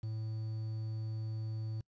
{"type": "tone with quantisation", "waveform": "triangle", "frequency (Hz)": 110, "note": "A2", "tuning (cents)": 0, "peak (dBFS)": -34, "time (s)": [0.03, 1.81], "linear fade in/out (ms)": 5, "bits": 10, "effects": ["noise-tail reverb RT60 0.1 s tail -26 dB re dry", "resampled to 16000 Hz"]}